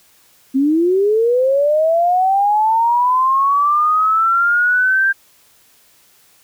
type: linear sweep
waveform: sine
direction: up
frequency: 258.6 to 1592 Hz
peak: -11 dBFS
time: 0.54-5.13 s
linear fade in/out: 20 ms
effects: white hiss -52 dBFS RMS until 6.43 s